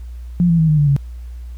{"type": "tone with pitch steps", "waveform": "sine", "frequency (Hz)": [175, 167.39, 160.11, 153.14, 146.48, 140.11], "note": ["F3", "E3", "D#3", "D#3", "D3", "C#3"], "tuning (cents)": [4, 27, 50, -27, -4, 19], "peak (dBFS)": -10, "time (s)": [0.4, 0.964], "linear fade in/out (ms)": 0, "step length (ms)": 94, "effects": ["added 60 Hz sine -28 dBFS peak until 1.57 s", "pink hiss -55 dBFS RMS until 1.57 s"]}